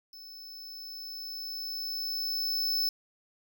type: tone with level ramp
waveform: square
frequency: 5260 Hz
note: E8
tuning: 5 cents flat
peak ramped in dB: -46 to -26 dBFS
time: 0.13-2.89 s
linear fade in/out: 2 ms
effects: none